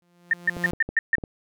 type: tone with exponential growth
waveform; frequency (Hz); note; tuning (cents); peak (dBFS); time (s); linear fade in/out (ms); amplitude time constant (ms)
sawtooth; 174.61; F3; 0; -22; 0.02-0.71; 0; 150
type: tone bursts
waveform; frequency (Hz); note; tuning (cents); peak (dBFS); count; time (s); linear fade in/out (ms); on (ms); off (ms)
sine; 1812; A#6; -50; -16; 6; 0.31-1.154; 2; 24; 140
type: clicks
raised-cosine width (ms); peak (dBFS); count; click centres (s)
2; -19; 5; 0.568 / 0.734 / 0.89 / 1.183 / 1.238
effects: none